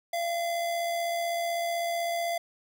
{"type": "tone with amplitude modulation", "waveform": "square", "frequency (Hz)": 683, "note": "F5", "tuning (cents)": -39, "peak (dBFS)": -27, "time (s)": [0.13, 2.38], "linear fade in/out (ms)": 5, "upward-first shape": "sine", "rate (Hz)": 75.9, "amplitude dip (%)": 30, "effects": []}